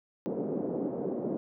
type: band-pass noise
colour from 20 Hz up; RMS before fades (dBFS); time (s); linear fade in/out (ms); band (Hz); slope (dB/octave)
white; -33; 0.26-1.37; 0; 180 to 480; 24
effects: none